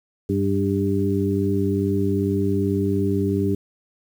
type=harmonic tone with a mistuned harmonic; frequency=98 Hz; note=G2; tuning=in tune; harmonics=1 / 2 / 3 / 4; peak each=-24 / -24 / -24 / -24 dBFS; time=0.29-3.55 s; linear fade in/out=5 ms; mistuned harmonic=4; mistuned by=+20 cents; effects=8-bit